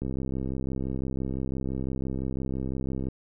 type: click train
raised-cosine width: 3 ms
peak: -19 dBFS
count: 203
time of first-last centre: 0.02-3.085 s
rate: 65.9 Hz
effects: none